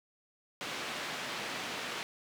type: band-pass noise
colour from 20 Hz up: white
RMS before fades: -39 dBFS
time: 0.61-2.03 s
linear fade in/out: 0 ms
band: 160 to 3200 Hz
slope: 12 dB/octave
effects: none